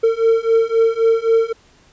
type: beating tone pair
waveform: triangle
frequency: 451.6 / 455.4 Hz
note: A4 / A#4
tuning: +45 / -40 cents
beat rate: 3.8 Hz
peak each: -14 / -13 dBFS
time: 0.03-1.53 s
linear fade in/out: 10 ms
effects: pink hiss -52 dBFS RMS until 1.92 s + resampled to 16000 Hz